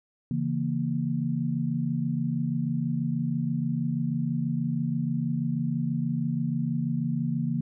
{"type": "chord", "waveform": "sine", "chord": "A# diminished", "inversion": "first", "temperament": "equal", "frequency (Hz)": [138.59, 164.81, 233.1], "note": ["C#3", "E3", "A#3"], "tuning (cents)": [0, 0, 0], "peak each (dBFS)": [-30, -29, -29], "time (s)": [0.31, 7.61], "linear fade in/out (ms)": 2, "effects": []}